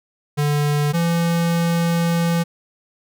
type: tone pair in turn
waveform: square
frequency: 146.83 / 169.07 Hz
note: D3 / E3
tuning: 0 / +44 cents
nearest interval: major second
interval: 244 cents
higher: second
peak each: -17 dBFS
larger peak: neither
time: 0.37-0.93 / 0.93-2.44 s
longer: second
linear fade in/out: 20 ms
effects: none